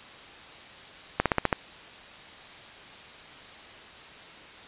slowing click train, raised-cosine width 0.5 ms, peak -6 dBFS, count 6, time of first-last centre 1.2-1.528 s, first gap 57 ms, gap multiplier 1.07, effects white hiss -46 dBFS RMS until 4.67 s + resampled to 8000 Hz

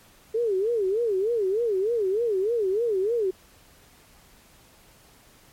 sine tone with vibrato, 422.6 Hz, G#4, 30 cents sharp, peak -21 dBFS, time 0.34-3.31 s, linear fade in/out 10 ms, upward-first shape sine, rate 3.3 Hz, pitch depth 220 cents each way, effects pink hiss -55 dBFS RMS until 5.52 s + MP3 64 kbps

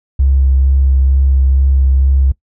triangle tone with vibrato, 67 Hz, C2, 42 cents sharp, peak -3 dBFS, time 0.19-2.32 s, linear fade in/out 10 ms, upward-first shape sine, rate 2.2 Hz, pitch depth 16 cents each way, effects noise-tail reverb RT60 0.1 s tail -24 dB re dry + tanh soft clip ceiling -5 dBFS

